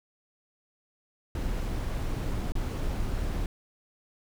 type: noise with dropouts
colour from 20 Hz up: brown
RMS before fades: -30 dBFS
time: 1.35-3.46 s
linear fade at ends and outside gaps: 2 ms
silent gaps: 2.521-2.553 s
effects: none